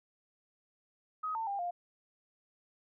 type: tone with pitch steps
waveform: sine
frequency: 1261 / 898 / 799 / 703 Hz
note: D#6 / A5 / G5 / F5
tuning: +23 / +35 / +33 / +11 cents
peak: -33 dBFS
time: 1.23-1.71 s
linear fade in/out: 10 ms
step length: 120 ms
effects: none